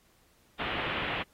white low-pass noise, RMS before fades -34 dBFS, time 0.59-1.23 s, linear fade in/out 10 ms, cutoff 3200 Hz, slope 48 dB/octave, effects pink hiss -66 dBFS RMS until 1.33 s + AAC 48 kbps

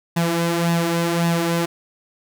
sawtooth tone with flanger, 169.1 Hz, E3, 44 cents sharp, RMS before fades -20 dBFS, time 0.16-1.66 s, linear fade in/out 10 ms, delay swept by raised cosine 1.1 to 4 ms, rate 1.8 Hz, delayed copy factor +0.6, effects none

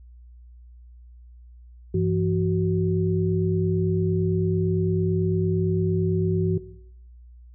sine tone cluster, 99.5 / 168.4 / 373 Hz, G2 / E3 / F#4, +26 / +37 / +14 cents, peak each -24 dBFS, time 1.94-6.58 s, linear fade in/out 5 ms, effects noise-tail reverb RT60 0.8 s tail -18 dB re dry + added 60 Hz sine -44 dBFS peak until 7.54 s

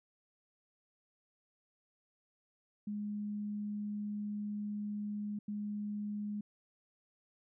sine tone bursts at uneven times, 207.7 Hz, G#3, in tune, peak -36 dBFS, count 2, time 2.87-5.39 / 5.48-6.41 s, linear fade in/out 5 ms, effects none

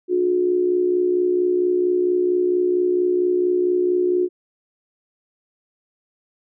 sine tone with amplitude modulation, 360 Hz, F#4, 47 cents flat, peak -13 dBFS, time 0.08-4.29 s, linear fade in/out 50 ms, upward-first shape sine, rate 64.4 Hz, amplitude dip 60%, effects none

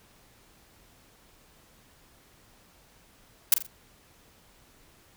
blue noise with echo, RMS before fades -17 dBFS, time 3.52-3.54 s, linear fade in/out 2 ms, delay 42 ms, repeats 3, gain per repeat -9 dB, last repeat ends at 3.666 s, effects pink hiss -59 dBFS RMS until 5.16 s

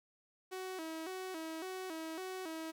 sawtooth tone with vibrato, 346.8 Hz, F4, 12 cents flat, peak -37 dBFS, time 0.51-2.72 s, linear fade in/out 20 ms, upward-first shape square, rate 1.8 Hz, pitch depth 130 cents each way, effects 12-bit

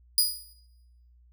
15% pulse tone with exponential decay, 4922 Hz, D#8, 20 cents flat, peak -10 dBFS, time 0.18-0.53 s, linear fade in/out 1 ms, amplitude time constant 74 ms, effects noise-tail reverb RT60 0.9 s tail -20 dB re dry + added 60 Hz sine -55 dBFS peak until 1.32 s

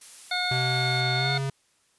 blue noise, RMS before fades -43 dBFS, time 0.01-1.01 s, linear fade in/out 5 ms
harmonic tone, 722 Hz, F#5, 43 cents flat, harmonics 1 / 2 / 3 / 5 / 6, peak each -31 / -31 / -31 / -31 / -31 dBFS, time 0.31-1.38 s, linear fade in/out 5 ms
square tone with pitch glide, 127.3 to 136.44 Hz, C3 to C#3, -47 to -27 cents, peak -27 dBFS, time 0.51-1.5 s, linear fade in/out 5 ms, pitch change +120 cents, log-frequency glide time 1.15-1.32 s
effects white hiss -66 dBFS RMS until 1.98 s + resampled to 24000 Hz

